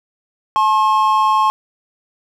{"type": "tone pair together", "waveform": "triangle", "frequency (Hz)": [864, 1073.7], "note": ["A5", "C6"], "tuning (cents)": [-32, 44], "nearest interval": "major third", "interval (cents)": 376, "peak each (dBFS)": [-14, -11], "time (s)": [0.56, 1.5], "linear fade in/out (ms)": 0, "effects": []}